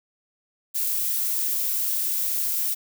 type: noise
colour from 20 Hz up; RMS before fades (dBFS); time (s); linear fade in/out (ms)
violet; -25; 0.74-2.75; 20
effects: none